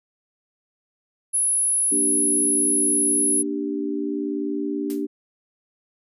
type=tone; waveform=sine; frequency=10548 Hz; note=E9; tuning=in tune; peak=-18 dBFS; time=1.33-3.43 s; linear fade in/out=20 ms
type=chord; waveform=sine; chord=G minor; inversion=first; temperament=equal; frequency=233.1 / 293.7 / 392 Hz; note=Bb3 / D4 / G4; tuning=0 / 0 / 0 cents; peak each=-31 / -25 / -29 dBFS; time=1.91-5.07 s; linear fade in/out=20 ms
type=noise with exponential decay; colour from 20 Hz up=blue; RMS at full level=-33 dBFS; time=4.9-5.06 s; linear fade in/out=0 ms; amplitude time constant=34 ms
effects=resampled to 32000 Hz